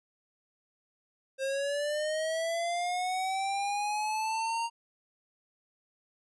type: linear sweep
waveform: square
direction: up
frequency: 530 to 932.3 Hz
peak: -30 dBFS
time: 1.38-4.7 s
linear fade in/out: 50 ms
effects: resampled to 24000 Hz